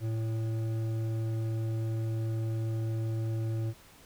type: tone with hard clipping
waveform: sine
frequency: 111.9 Hz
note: A2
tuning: 30 cents sharp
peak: -31 dBFS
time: 0-3.74 s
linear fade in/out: 50 ms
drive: 9 dB
effects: pink hiss -56 dBFS RMS until 4.05 s